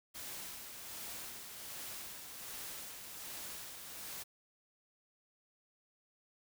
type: noise with tremolo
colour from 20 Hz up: white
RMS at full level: -45 dBFS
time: 0.14-4.24 s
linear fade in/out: 20 ms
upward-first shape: sine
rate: 1.3 Hz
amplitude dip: 40%
effects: none